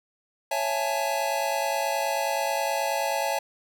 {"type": "chord", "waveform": "square", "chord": "A major seventh", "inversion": "first", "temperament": "equal with one note detuned", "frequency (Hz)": [554.4, 666.9, 830.6, 880], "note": ["C#5", "E5", "G#5", "A5"], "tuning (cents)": [0, 20, 0, 0], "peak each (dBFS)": -31, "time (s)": [0.51, 3.39], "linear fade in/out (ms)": 5, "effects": []}